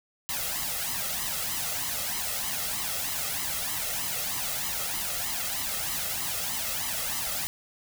white noise with flanger, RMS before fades -31 dBFS, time 0.29-7.47 s, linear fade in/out 0 ms, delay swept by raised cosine 0.98 to 1.55 ms, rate 3.2 Hz, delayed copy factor +0.7, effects none

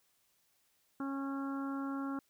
harmonic tone, 274.3 Hz, C#4, 18 cents flat, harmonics 1 / 2 / 3 / 4 / 5 / 6, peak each -36 / -50 / -49 / -47 / -46 / -59 dBFS, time 1-2.19 s, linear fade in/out 2 ms, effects white hiss -74 dBFS RMS until 2.29 s

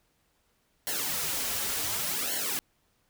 white noise with flanger, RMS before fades -31 dBFS, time 0.87-2.59 s, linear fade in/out 0 ms, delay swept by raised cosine 0.81 to 6.41 ms, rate 0.68 Hz, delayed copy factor -1, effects pink hiss -71 dBFS RMS until 3.09 s

